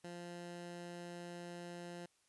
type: tone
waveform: 15% pulse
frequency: 174.1 Hz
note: F3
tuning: 5 cents flat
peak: -40 dBFS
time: 0.04-2.06 s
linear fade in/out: 5 ms
effects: white hiss -75 dBFS RMS until 2.28 s + resampled to 24000 Hz